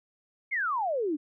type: exponential sweep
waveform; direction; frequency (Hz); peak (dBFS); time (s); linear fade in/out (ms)
sine; down; 2239 to 279.6; -26; 0.51-1.17; 20
effects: none